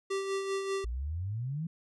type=tone with tremolo; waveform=square; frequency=390 Hz; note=G4; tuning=9 cents flat; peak=-30 dBFS; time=0.1-0.85 s; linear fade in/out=10 ms; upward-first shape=sine; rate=5.1 Hz; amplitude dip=45%
type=exponential sweep; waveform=sine; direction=up; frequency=53.8 to 170.6 Hz; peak=-32 dBFS; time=0.84-1.67 s; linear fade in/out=5 ms
effects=resampled to 22050 Hz